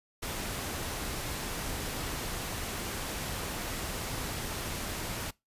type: noise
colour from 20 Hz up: pink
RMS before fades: -36 dBFS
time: 0.22-5.31 s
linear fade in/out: 10 ms
effects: noise-tail reverb RT60 0.2 s tail -22 dB re dry + resampled to 32000 Hz

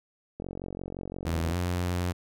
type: click train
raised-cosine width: 2 ms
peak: -23 dBFS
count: 52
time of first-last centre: 0.4-1.514 s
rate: 45.8 Hz
type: tone with pitch glide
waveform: sawtooth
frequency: 82.41 to 88.84 Hz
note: E2 to F2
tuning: 0 to +30 cents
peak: -23 dBFS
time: 1.25-2.13 s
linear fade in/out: 20 ms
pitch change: +130 cents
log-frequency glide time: 1.5-1.55 s
effects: none

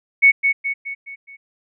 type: tone with echo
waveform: sine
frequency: 2217 Hz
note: C#7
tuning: in tune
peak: -7 dBFS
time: 0.22-0.32 s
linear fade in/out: 20 ms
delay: 210 ms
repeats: 5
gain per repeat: -6 dB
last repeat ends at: 1.37 s
effects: none

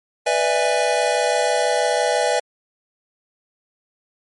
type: chord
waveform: square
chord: E dominant seventh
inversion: second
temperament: just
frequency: 494.4 / 593.3 / 659.3 / 824.1 Hz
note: B4 / D5 / E5 / G#5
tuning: +2 / +18 / 0 / -14 cents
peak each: -23 dBFS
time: 0.26-2.4 s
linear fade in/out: 10 ms
effects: MP3 48 kbps

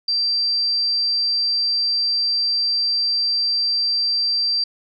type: tone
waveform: sine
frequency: 4700 Hz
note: D8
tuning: 1 cent sharp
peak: -17 dBFS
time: 0.08-4.64 s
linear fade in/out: 5 ms
effects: none

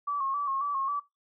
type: tone with vibrato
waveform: sine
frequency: 1117 Hz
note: C#6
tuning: 13 cents sharp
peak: -27 dBFS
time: 0.07-1 s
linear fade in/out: 10 ms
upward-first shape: square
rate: 3.7 Hz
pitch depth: 54 cents each way
effects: noise-tail reverb RT60 0.2 s tail -21 dB re dry

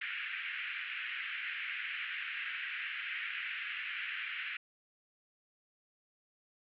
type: band-pass noise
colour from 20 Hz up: white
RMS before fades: -40 dBFS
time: 0.01-4.57 s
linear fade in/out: 5 ms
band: 1500 to 2800 Hz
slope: 48 dB/octave
effects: none

